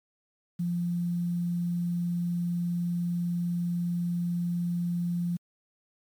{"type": "tone with quantisation", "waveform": "sine", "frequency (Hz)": 173.7, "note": "F3", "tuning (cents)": -9, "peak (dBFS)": -26, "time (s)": [0.59, 5.37], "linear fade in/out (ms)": 10, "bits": 9, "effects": ["MP3 96 kbps"]}